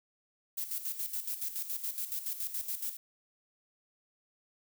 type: noise with tremolo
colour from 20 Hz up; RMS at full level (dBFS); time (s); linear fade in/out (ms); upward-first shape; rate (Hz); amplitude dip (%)
violet; -35; 0.57-2.97; 10; square; 7.1; 65
effects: none